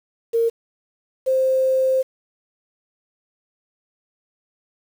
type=tone pair in turn; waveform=sine; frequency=460.9 / 523.7 Hz; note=A#4 / C5; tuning=-20 / +1 cents; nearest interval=major second; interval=221 cents; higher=second; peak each=-15 dBFS; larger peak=neither; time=0.33-0.5 / 1.26-2.03 s; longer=second; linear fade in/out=20 ms; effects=7-bit